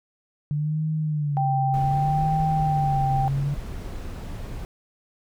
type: tone with vibrato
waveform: sine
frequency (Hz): 146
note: D3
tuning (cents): -10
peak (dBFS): -22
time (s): 0.51-3.54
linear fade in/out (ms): 0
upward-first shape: sine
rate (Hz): 0.65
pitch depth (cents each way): 120
type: tone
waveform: sine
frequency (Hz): 784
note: G5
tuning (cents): 0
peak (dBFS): -22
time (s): 1.37-3.28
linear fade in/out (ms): 0
type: noise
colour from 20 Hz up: brown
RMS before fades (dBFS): -33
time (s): 1.74-4.65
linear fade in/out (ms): 0
effects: none